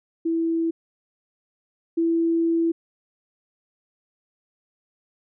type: tone pair in turn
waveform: sine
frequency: 329.6 / 332.1 Hz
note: E4 / E4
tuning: 0 / +13 cents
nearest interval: unison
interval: 13 cents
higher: second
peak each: -20 / -18 dBFS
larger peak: second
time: 0.25-0.71 / 1.97-2.72 s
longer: second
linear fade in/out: 10 ms
effects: none